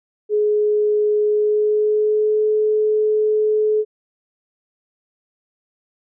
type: tone with pitch glide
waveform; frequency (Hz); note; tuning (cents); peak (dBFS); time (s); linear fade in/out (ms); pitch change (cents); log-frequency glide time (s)
sine; 420.8 to 428.2; G#4 to A4; +23 to -47; -14; 0.29-3.85; 50; +30; 1.28-2.44
effects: none